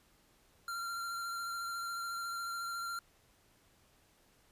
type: tone with vibrato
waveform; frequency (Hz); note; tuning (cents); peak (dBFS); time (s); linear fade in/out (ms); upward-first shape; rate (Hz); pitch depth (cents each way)
square; 1378; F6; -24; -38; 0.68-2.99; 2; triangle; 14; 20
effects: pink hiss -68 dBFS RMS until 4.51 s + resampled to 32000 Hz